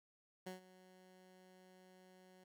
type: tone with ADSR envelope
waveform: 15% pulse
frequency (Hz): 185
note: F#3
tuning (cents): 0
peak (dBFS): -38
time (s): 0.46-2.44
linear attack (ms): 10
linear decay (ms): 130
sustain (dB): -18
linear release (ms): 6
effects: none